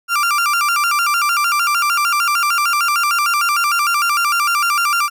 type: tone with vibrato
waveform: 35% pulse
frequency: 1278 Hz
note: D#6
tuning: 46 cents sharp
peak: -12 dBFS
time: 0.08-5.1 s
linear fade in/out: 50 ms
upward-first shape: square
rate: 6.6 Hz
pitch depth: 140 cents each way
effects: none